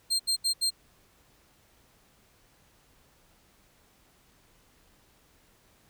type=tone bursts; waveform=30% pulse; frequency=4186 Hz; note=C8; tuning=in tune; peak=-21 dBFS; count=4; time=0.1-0.706 s; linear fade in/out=20 ms; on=96 ms; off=74 ms; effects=pink hiss -63 dBFS RMS until 5.89 s